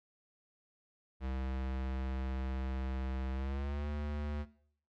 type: tone with pitch glide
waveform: square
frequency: 65.4 to 73.83 Hz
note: C2 to D2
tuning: 0 to +10 cents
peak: -36 dBFS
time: 1.2-4.46 s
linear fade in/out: 50 ms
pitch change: +210 cents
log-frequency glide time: 3.33-3.87 s
effects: noise-tail reverb RT60 0.6 s tail -18 dB re dry + low-pass 3000 Hz 12 dB/octave